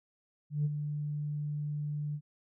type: tone with ADSR envelope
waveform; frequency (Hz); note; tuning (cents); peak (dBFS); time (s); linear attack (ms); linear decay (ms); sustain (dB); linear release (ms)
sine; 148.1; D3; +15; -24; 0.5-2.21; 150; 35; -8; 66
effects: tanh soft clip ceiling -23 dBFS